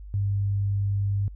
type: tone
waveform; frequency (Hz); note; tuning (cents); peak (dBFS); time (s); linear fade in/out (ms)
sine; 100; G2; +35; -22; 0.14-1.28; 0
effects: added 50 Hz sine -38 dBFS peak until 1.35 s